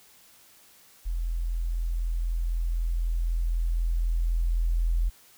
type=tone with level ramp; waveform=sine; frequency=41.97 Hz; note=E1; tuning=32 cents sharp; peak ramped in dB=-26 to -21 dBFS; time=1.05-5.1 s; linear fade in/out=20 ms; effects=white hiss -56 dBFS RMS until 5.37 s